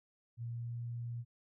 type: tone with pitch glide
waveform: sine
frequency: 117.6 to 118.62 Hz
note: A#2 to A#2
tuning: +16 to +31 cents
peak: -38 dBFS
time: 0.37-1.25 s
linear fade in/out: 50 ms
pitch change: +15 cents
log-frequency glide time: 0.49-0.76 s
effects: none